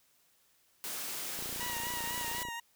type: high-pass noise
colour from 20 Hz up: white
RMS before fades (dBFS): -39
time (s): 0.84-2.43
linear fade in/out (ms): 0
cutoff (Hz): 140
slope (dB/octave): 24
type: click train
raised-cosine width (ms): 2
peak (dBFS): -33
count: 33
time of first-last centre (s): 1.39-2.486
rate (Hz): 29.2
type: tone with vibrato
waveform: 20% pulse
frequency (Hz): 952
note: A#5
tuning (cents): +36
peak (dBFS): -33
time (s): 1.6-2.6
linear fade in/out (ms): 5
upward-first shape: sine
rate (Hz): 4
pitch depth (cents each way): 44
effects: white hiss -69 dBFS RMS until 2.75 s